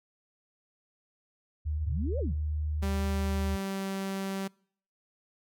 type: tone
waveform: sine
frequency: 76 Hz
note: D#2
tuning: 40 cents flat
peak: -28 dBFS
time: 1.65-3.57 s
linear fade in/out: 20 ms
type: exponential two-way sweep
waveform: sine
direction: up then down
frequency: 54.9 to 602 to 95.3 Hz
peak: -33 dBFS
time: 1.77-2.36 s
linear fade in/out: 50 ms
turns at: 2.19 s
type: tone with pitch glide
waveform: sawtooth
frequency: 196 to 193.86 Hz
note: G3 to G3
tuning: 0 to -19 cents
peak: -28 dBFS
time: 2.82-4.48 s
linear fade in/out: 10 ms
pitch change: -19 cents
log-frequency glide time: 3.03-3.87 s
effects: noise-tail reverb RT60 0.6 s tail -26 dB re dry